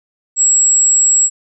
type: tone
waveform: sine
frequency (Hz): 7690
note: B8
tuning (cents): -47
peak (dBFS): -8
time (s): 0.36-1.3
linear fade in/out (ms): 50
effects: none